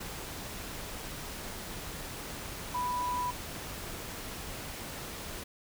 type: tone in noise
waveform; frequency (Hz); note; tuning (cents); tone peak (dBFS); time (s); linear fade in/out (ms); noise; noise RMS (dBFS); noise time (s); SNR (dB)
sine; 987.8; B5; 0; -30; 2.74-3.31; 10; pink; -41; 0-5.44; +8
effects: none